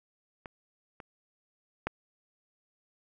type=clicks; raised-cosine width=0.5 ms; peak=-26 / -29 / -15 dBFS; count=3; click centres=0.458 / 1.002 / 1.87 s; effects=none